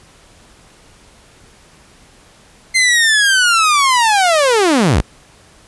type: linear sweep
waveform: sawtooth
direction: down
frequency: 2093 to 31.79 Hz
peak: -6 dBFS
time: 2.74-5.02 s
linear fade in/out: 20 ms
effects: pink hiss -46 dBFS RMS until 5.67 s + resampled to 24000 Hz